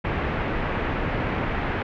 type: low-pass noise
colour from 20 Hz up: pink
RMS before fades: -26 dBFS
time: 0.04-1.83 s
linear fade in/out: 10 ms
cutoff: 2400 Hz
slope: 24 dB/octave
effects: none